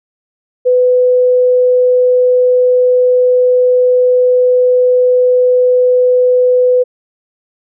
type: tone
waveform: sine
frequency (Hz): 500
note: B4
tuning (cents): +21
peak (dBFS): -6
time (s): 0.65-6.84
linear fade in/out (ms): 20
effects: none